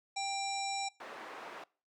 harmonic tone, 788 Hz, G5, 9 cents sharp, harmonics 1 / 3 / 5 / 7 / 9 / 10, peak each -36 / -41 / -43 / -44 / -46 / -46 dBFS, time 0.16-0.89 s, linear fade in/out 10 ms
white band-pass noise, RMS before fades -47 dBFS, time 1-1.64 s, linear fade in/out 5 ms, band 410 to 1300 Hz, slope 12 dB/octave
effects noise-tail reverb RT60 0.4 s tail -24 dB re dry

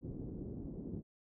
white low-pass noise, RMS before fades -44 dBFS, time 0.01-1.03 s, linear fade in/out 50 ms, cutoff 340 Hz, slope 24 dB/octave, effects none

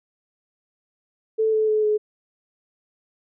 sine tone with pitch steps, 440 / 434.7 / 429.5 / 424.3 Hz, A4 / A4 / A4 / G#4, 0 / -21 / -42 / +37 cents, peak -17 dBFS, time 1.38-1.98 s, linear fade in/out 20 ms, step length 150 ms, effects none

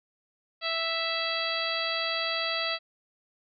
harmonic tone, 659.3 Hz, E5, in tune, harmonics 1 / 2 / 3 / 4 / 5 / 6 / 7, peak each -35 / -35 / -35 / -35 / -35 / -35 / -35 dBFS, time 0.61-2.79 s, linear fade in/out 50 ms, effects none

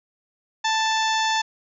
harmonic tone with a mistuned harmonic, 882 Hz, A5, 4 cents sharp, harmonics 1 / 2 / 3 / 4 / 5 / 6 / 7 / 8, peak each -22 / -26 / -32 / -28 / -34 / -33 / -35 / -37 dBFS, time 0.64-1.42 s, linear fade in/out 10 ms, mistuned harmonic 8, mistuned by -52 cents, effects none

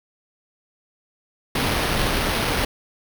pink noise with sample-and-hold, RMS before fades -22 dBFS, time 1.55-2.65 s, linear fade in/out 5 ms, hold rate 7350 Hz, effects none

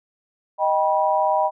sine chord, Eb augmented, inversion none, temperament equal with one note detuned, 622.3 / 784 / 972.5 Hz, Eb5 / G5 / B5, 0 / 0 / -27 cents, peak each -21 dBFS, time 0.58-1.51 s, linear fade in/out 50 ms, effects none

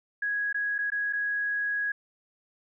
sine tone with dropouts, 1661.2 Hz, G#6, in tune, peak -26 dBFS, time 0.22-1.92 s, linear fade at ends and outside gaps 5 ms, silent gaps 0.528-0.544 / 0.782-0.787 / 0.903-0.919 / 1.127-1.132 s, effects none

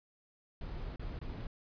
brown noise with dropouts, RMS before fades -41 dBFS, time 0.61-1.47 s, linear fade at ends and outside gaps 2 ms, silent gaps 0.96-0.995 / 1.19-1.214 s, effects resampled to 11025 Hz

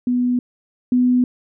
sine tone pair in turn, 246.9 / 248.9 Hz, B3 / B3, 0 / +14 cents, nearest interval unison, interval 14 cents, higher second, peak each -15 / -12 dBFS, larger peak second, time 0.07-0.39 / 0.92-1.24 s, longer neither, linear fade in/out 2 ms, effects none

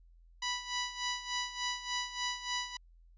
10% pulse tone with tremolo, 985 Hz, B5, 5 cents flat, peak -23 dBFS, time 0.42-2.77 s, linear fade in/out 5 ms, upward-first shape sine, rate 3.4 Hz, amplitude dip 75%, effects added 42 Hz sine -57 dBFS peak until 3.17 s + resampled to 16000 Hz

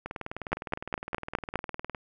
two click trains, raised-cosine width 0.5 ms, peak -20 / -10 dBFS, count 38 / 6, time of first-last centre 0.06-1.948 / 0.53-1.557 s, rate 19.6 / 4.87 Hz, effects none

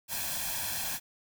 white noise with comb filter, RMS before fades -34 dBFS, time 0.08-1 s, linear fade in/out 50 ms, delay 1.2 ms, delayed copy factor +0.75, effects none

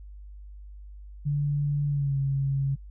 sine tone with pitch glide, 144.8 to 137.23 Hz, D3 to C#3, -24 to -17 cents, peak -23 dBFS, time 1.25-2.76 s, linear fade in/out 20 ms, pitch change -93 cents, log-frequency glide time 1.88-2.17 s, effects noise-tail reverb RT60 0.1 s tail -26 dB re dry + added 50 Hz sine -41 dBFS peak until 2.9 s

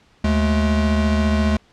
square tone pair together, 75.8 / 212.8 Hz, D#2 / G#3, -45 / +42 cents, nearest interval octave + tritone, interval 1787 cents, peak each -19 dBFS, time 0.24-1.57 s, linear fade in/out 5 ms, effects pink hiss -55 dBFS RMS until 1.72 s + low-pass 5000 Hz 12 dB/octave

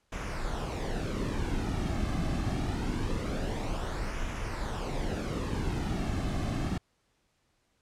brown noise with flanger, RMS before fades -32 dBFS, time 0.12-6.78 s, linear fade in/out 5 ms, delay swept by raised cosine 0.23 to 2.13 ms, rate 0.24 Hz, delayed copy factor -0.55, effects pink hiss -73 dBFS RMS until 7.81 s + low-pass 9000 Hz 12 dB/octave

